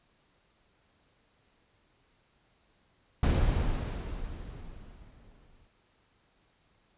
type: noise with exponential decay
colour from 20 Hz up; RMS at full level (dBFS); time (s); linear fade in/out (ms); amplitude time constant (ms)
brown; -22; 3.23-5.67; 2; 530
effects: pink hiss -69 dBFS RMS until 6.97 s + resampled to 8000 Hz